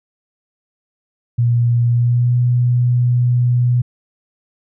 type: tone with pitch glide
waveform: sine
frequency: 119.2 to 122.62 Hz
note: A#2 to B2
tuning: +39 to -12 cents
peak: -11 dBFS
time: 1.38-3.82 s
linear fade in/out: 10 ms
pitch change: +49 cents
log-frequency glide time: 1.89-2.35 s
effects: none